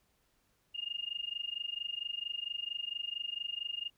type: tone with amplitude modulation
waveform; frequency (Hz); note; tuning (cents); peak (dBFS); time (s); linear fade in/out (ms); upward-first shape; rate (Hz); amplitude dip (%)
sine; 2832; F7; +23; -32; 0.74-3.9; 20; sine; 24.4; 95
effects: pink hiss -74 dBFS RMS until 3.97 s